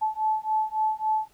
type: beating tone pair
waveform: sine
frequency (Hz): 866 / 869.6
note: A5 / A5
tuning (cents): -28 / -21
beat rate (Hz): 3.6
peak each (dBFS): -26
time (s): 0.01-1.28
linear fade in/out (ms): 20
effects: pink hiss -62 dBFS RMS until 1.33 s